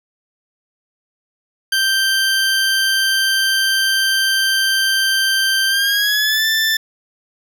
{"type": "tone with pitch glide", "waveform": "20% pulse", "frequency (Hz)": [1567, 1769.1], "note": ["G6", "A6"], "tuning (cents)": [-1, 9], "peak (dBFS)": -9, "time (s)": [1.72, 6.77], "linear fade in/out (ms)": 5, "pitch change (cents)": 210, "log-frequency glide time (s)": [5.67, 6.46], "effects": []}